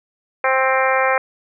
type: harmonic tone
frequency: 263.2 Hz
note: C4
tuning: 10 cents sharp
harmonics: 2 / 3 / 4 / 5 / 6 / 7 / 8 / 9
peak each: -19 / -21 / -22 / -23 / -24 / -24 / -25 / -26 dBFS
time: 0.44-1.18 s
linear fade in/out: 2 ms
effects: none